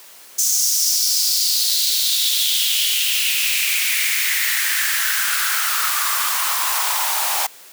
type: noise with high-pass filter sweep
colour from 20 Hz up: white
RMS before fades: -19 dBFS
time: 0.38-7.47 s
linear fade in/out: 10 ms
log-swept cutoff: 6300 to 790 Hz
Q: 4.2
effects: white hiss -43 dBFS RMS until 7.72 s + high-pass 300 Hz 12 dB/octave